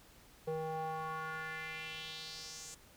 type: tone with band-pass filter sweep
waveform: square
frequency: 158.6 Hz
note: D#3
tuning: 33 cents sharp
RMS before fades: -42 dBFS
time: 0.47-2.75 s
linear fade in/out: 10 ms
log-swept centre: 520 to 7500 Hz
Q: 3
effects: pink hiss -61 dBFS RMS until 2.96 s